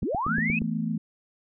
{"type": "linear sweep", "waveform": "sine", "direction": "up", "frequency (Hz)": [130.81, 2614], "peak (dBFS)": -25, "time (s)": [0.02, 0.59], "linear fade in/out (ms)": 5}
{"type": "click train", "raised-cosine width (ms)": 3, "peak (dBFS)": -19, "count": 6, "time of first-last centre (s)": [0.03, 0.618], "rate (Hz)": 8.5}
{"type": "chord", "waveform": "sine", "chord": "E suspended fourth", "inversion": "none", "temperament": "equal", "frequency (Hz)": [164.81, 220, 246.9], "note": ["E3", "A3", "B3"], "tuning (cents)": [0, 0, 0], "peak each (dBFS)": [-30, -28, -33], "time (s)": [0.28, 0.98], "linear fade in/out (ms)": 5}
{"effects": []}